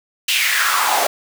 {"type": "noise with high-pass filter sweep", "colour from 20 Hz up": "pink", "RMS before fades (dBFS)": -17, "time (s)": [0.28, 1.07], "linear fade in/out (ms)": 5, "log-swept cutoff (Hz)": [3000, 630], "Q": 3.5, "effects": []}